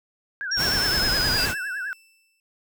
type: tone with vibrato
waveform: sine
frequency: 1568 Hz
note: G6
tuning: in tune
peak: -27 dBFS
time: 0.41-1.93 s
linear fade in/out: 0 ms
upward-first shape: triangle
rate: 9.7 Hz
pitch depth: 160 cents each way
type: linear sweep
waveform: sine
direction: down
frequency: 5600 to 4800 Hz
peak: -22 dBFS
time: 0.51-1.46 s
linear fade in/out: 10 ms
type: noise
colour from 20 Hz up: pink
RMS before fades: -27 dBFS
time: 0.56-1.55 s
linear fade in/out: 50 ms
type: tone with exponential decay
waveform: sawtooth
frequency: 2657 Hz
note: E7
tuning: 13 cents sharp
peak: -25 dBFS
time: 1.38-2.4 s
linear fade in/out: 1 ms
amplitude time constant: 220 ms
effects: none